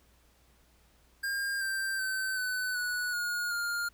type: tone with pitch steps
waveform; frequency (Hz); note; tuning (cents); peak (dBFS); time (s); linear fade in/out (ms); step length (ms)
square; 1607 / 1572.1 / 1538 / 1504.6 / 1471.9 / 1440 / 1408.7; G6 / G6 / G6 / F#6 / F#6 / F#6 / F6; +43 / +5 / -33 / +29 / -9 / -47 / +15; -31; 1.23-3.89; 10; 380
effects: added 60 Hz sine -65 dBFS peak until 3.93 s + pink hiss -66 dBFS RMS until 3.93 s